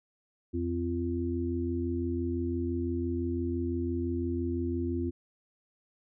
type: harmonic tone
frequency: 85.9 Hz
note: F2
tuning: 28 cents flat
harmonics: 1 / 3 / 4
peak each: -33 / -33 / -33 dBFS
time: 0.53-5.11 s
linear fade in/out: 20 ms
effects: none